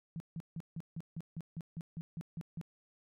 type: tone bursts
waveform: sine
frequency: 164.81 Hz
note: E3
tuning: in tune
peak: -38 dBFS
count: 13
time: 0.16-2.613 s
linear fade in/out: 0 ms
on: 41 ms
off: 160 ms
effects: none